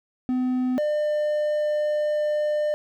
triangle tone pair in turn, 253.5 / 600.3 Hz, B3 / D5, +45 / +38 cents, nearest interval octave + minor third, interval 1493 cents, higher second, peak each -19 dBFS, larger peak neither, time 0.29-0.78 / 0.78-2.74 s, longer second, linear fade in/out 0 ms, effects none

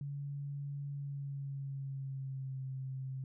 sine tone with pitch glide, 141.8 to 132.3 Hz, C#3 to C3, +40 to +20 cents, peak -38 dBFS, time 0.01-3.24 s, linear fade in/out 2 ms, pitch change -120 cents, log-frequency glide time 0.92-2.62 s, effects none

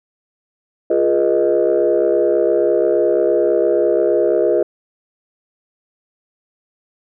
sine chord, F half-diminished seventh, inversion none, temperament equal with one note detuned, 349.2 / 415.3 / 484 / 622.3 Hz, F4 / Ab4 / Cb5 / Eb5, 0 / 0 / -35 / 0 cents, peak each -17 dBFS, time 0.9-4.63 s, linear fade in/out 5 ms, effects tanh soft clip ceiling -5 dBFS

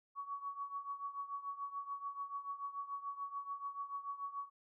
sine tone with tremolo, 1124 Hz, C#6, 24 cents sharp, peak -37 dBFS, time 0.15-4.5 s, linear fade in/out 50 ms, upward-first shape triangle, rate 6.9 Hz, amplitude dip 85%, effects none

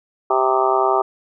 harmonic tone with a mistuned harmonic, 130.81 Hz, C3, in tune, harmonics 3 / 4 / 5 / 6 / 7 / 8 / 9 / 10, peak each -20 / -30 / -21 / -21 / -22 / -29 / -21 / -28 dBFS, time 0.3-1.02 s, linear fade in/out 5 ms, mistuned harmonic 10, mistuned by -55 cents, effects none

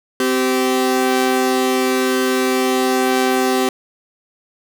sawtooth tone pair together, 258.3 / 387.2 Hz, C4 / G4, -22 / -21 cents, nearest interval perfect fifth, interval 701 cents, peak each -14 / -13 dBFS, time 0.2-3.69 s, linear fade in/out 2 ms, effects none

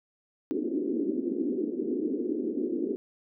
pink band-pass noise, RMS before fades -30 dBFS, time 0.51-2.96 s, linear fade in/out 0 ms, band 250 to 400 Hz, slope 48 dB/octave, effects none

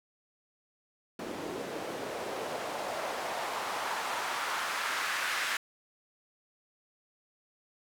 white noise with band-pass filter sweep, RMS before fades -35 dBFS, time 1.19-5.57 s, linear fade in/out 2 ms, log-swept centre 340 to 1700 Hz, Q 1.5, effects none

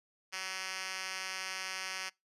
5% pulse tone with band-pass filter, 188.6 Hz, F#3, 33 cents sharp, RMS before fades -40 dBFS, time 0.32-2.1 s, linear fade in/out 20 ms, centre 4000 Hz, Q 1.2, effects noise-tail reverb RT60 0.2 s tail -24 dB re dry + resampled to 32000 Hz

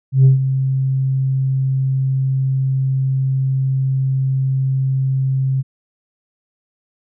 sine tone with ADSR envelope, 133.2 Hz, C3, 31 cents sharp, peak -3 dBFS, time 0.12-5.63 s, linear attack 130 ms, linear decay 130 ms, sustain -11 dB, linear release 30 ms, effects tanh soft clip ceiling -4 dBFS

